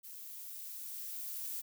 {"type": "noise with level ramp", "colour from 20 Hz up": "violet", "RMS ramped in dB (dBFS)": [-49, -40], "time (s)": [0.03, 1.62], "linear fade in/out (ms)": 20, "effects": []}